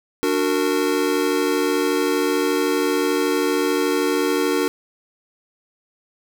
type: chord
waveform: square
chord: D augmented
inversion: none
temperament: just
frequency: 293.7 / 367.1 / 458.9 Hz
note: D4 / F#4 / A#4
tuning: 0 / -14 / -27 cents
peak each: -23 / -23 / -23 dBFS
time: 0.23-4.68 s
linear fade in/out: 0 ms
effects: none